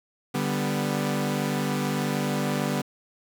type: chord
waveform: sawtooth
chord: G major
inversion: second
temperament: equal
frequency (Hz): 146.83 / 196 / 246.9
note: D3 / G3 / B3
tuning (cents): 0 / 0 / 0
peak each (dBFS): -25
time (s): 0.34-2.82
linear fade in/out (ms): 10
effects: 8-bit